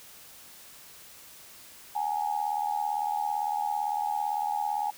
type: tone with amplitude modulation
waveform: sine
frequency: 830.6 Hz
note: G#5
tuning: in tune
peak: -23 dBFS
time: 1.95-4.91 s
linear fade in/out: 10 ms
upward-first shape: sine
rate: 77.8 Hz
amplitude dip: 80%
effects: white hiss -50 dBFS RMS until 4.97 s